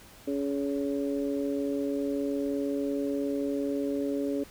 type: harmonic tone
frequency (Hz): 140.5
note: C#3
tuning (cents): +24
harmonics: 2 / 3 / 4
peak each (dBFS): -29 / -33 / -35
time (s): 0.27-4.44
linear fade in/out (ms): 10
effects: pink hiss -52 dBFS RMS until 4.5 s